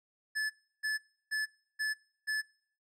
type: tone bursts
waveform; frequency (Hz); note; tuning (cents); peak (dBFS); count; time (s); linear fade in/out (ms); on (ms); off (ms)
square; 1731; A6; -29; -31; 5; 0.35-2.42; 20; 150; 330
effects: noise-tail reverb RT60 0.6 s tail -22 dB re dry + low-pass 9000 Hz 12 dB/octave